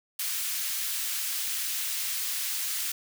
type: high-pass noise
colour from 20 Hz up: white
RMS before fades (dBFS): -31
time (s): 0.19-2.92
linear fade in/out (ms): 5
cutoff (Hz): 1900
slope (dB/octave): 12
effects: none